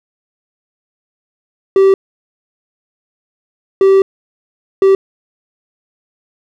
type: tone bursts at uneven times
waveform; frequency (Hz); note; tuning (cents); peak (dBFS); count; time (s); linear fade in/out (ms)
triangle; 387.4; G4; -20; -3; 3; 1.76-1.94 / 3.81-4.02 / 4.82-4.95; 2
effects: none